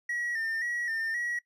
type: tone with vibrato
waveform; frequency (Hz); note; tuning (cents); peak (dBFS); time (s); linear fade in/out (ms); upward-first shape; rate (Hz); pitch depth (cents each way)
triangle; 1860; A#6; -4; -28; 0.09-1.39; 5; square; 1.9; 52
effects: noise-tail reverb RT60 0.1 s tail -20 dB re dry + resampled to 32000 Hz